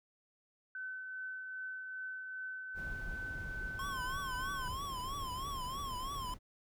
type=tone with tremolo; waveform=sine; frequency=1520 Hz; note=F#6; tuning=46 cents sharp; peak=-39 dBFS; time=0.75-4.68 s; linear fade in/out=2 ms; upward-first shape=triangle; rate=2.5 Hz; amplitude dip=35%
type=noise; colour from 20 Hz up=brown; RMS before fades=-45 dBFS; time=2.74-6.39 s; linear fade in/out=50 ms
type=tone with vibrato; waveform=square; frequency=1063 Hz; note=C6; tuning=27 cents sharp; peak=-40 dBFS; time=3.79-6.34 s; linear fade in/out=2 ms; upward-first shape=triangle; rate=3.1 Hz; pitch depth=140 cents each way
effects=none